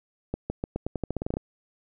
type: accelerating click train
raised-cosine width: 2 ms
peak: -15 dBFS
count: 14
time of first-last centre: 0.34-1.369 s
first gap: 160 ms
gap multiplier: 0.87
effects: none